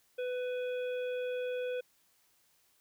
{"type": "harmonic tone with a mistuned harmonic", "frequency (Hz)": 499, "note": "B4", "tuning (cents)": 18, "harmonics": [1, 3, 5, 7], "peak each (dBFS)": [-33, -47, -48, -53], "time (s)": [0.18, 1.81], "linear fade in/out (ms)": 10, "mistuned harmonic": 7, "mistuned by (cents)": -66, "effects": ["white hiss -70 dBFS RMS until 2.8 s"]}